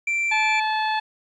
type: tone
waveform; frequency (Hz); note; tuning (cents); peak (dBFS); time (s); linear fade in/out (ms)
triangle; 2349; D7; 0; -19; 0.07-0.6; 5
type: harmonic tone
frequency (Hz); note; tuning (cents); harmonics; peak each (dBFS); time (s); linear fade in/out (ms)
867; A5; -26; 1 / 2 / 3 / 4 / 5; -22 / -28 / -32 / -34 / -36; 0.31-1; 10
effects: resampled to 24000 Hz + 9-bit